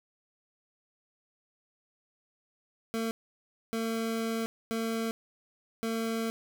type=tone bursts at uneven times; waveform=25% pulse; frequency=226.1 Hz; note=A3; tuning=47 cents sharp; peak=-26 dBFS; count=4; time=2.94-3.11 / 3.73-4.46 / 4.71-5.11 / 5.83-6.3 s; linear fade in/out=0 ms; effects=none